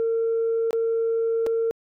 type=tone with dropouts; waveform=sine; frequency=455.8 Hz; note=A#4; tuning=39 cents flat; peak=-19 dBFS; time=0-1.71 s; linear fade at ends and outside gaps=0 ms; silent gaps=0.708-0.73 / 1.464-1.468 s; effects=tanh soft clip ceiling -17 dBFS